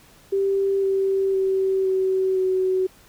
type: tone with pitch steps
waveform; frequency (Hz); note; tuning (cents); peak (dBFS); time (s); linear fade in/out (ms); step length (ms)
sine; 392 / 387.5 / 383 / 378.6 / 374.3; G4 / G4 / G4 / F#4 / F#4; 0 / -20 / -40 / +40 / +20; -18; 0.32-2.87; 10; 510
effects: pink hiss -52 dBFS RMS until 3.08 s